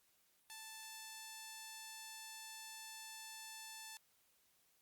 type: tone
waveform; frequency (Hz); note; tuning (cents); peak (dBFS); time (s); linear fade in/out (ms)
5% pulse; 880; A5; 0; -38; 0.5-3.97; 0
effects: white hiss -75 dBFS RMS until 4.81 s + Opus 48 kbps